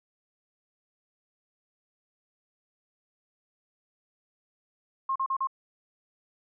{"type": "tone bursts", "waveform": "sine", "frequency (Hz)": 1070, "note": "C6", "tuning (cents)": 38, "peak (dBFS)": -25, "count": 4, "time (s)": [5.09, 5.472], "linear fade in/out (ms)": 5, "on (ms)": 67, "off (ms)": 38, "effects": []}